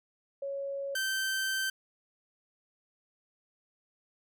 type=tone pair in turn; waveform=sine / sawtooth; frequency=554.4 / 1551.9 Hz; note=C#5 / G6; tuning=0 / -18 cents; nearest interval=octave + tritone; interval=1782 cents; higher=second; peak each=-33 / -26 dBFS; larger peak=second; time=0.42-0.95 / 0.95-1.7 s; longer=second; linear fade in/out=5 ms; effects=none